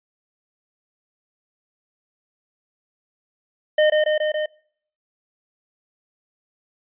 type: tone with echo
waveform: square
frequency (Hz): 612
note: D#5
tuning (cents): -29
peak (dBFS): -14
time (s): 3.78-3.9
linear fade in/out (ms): 5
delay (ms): 140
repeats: 4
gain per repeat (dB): -2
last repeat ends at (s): 4.46
effects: noise-tail reverb RT60 0.6 s tail -24 dB re dry + resampled to 8000 Hz